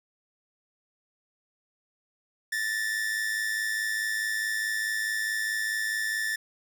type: tone pair together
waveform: 45% pulse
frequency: 1760 / 1864.7 Hz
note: A6 / A#6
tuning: 0 / 0 cents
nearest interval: minor second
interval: 100 cents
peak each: -28 / -34 dBFS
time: 2.52-6.36 s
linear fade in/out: 5 ms
effects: none